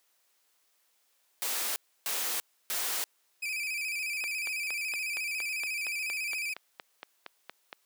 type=noise bursts; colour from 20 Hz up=white; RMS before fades=-32 dBFS; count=3; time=1.42-3.04 s; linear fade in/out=0 ms; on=340 ms; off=300 ms
type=tone with vibrato; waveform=40% pulse; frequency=2431 Hz; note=D#7; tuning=41 cents flat; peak=-31 dBFS; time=3.42-6.54 s; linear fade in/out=10 ms; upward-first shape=square; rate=14 Hz; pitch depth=65 cents each way
type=click train; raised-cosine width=0.3 ms; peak=-23 dBFS; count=16; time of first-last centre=4.24-7.728 s; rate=4.3 Hz
effects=white hiss -71 dBFS RMS until 7.85 s + high-pass 400 Hz 12 dB/octave